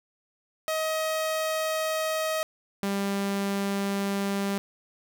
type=tone pair in turn; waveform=sawtooth; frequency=632 / 198.44 Hz; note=D#5 / G3; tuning=+27 / +21 cents; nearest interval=octave + minor sixth; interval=2006 cents; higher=first; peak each=-22 dBFS; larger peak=neither; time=0.68-2.43 / 2.83-4.58 s; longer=neither; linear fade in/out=0 ms; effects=none